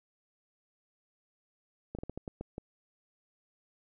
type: slowing click train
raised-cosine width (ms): 2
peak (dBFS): -25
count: 8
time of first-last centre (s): 1.95-2.581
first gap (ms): 37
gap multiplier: 1.29
effects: none